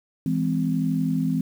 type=chord; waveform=sine; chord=E augmented; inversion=none; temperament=just; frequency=164.81 / 206 / 257.5 Hz; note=E3 / G#3 / B#3; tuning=0 / -14 / -28 cents; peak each=-24 / -28 / -24 dBFS; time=0.26-1.41 s; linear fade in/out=2 ms; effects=8-bit